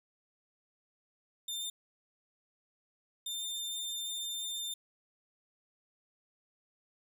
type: tone bursts at uneven times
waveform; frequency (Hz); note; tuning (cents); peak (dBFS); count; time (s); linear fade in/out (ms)
sawtooth; 3603; A7; +40; -33; 2; 1.48-1.7 / 3.26-4.74; 5
effects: none